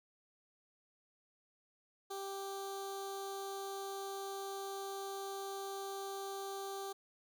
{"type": "tone with notch filter", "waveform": "15% pulse", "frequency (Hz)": 392, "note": "G4", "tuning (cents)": 0, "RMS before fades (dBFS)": -43, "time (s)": [2.1, 6.93], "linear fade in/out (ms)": 10, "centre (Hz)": 1900, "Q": 0.9, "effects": []}